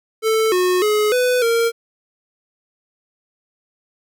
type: tone with pitch steps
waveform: square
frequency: 441.7 / 363.8 / 422.8 / 498.7 / 462.2 Hz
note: A4 / F#4 / G#4 / B4 / A#4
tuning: +7 / -29 / +31 / +17 / -15 cents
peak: -15 dBFS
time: 0.22-1.72 s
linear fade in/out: 50 ms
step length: 300 ms
effects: none